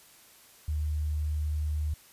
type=tone; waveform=sine; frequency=75.8 Hz; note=D#2; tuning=45 cents flat; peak=-27 dBFS; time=0.68-1.94 s; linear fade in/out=5 ms; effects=white hiss -56 dBFS RMS until 2.12 s + resampled to 32000 Hz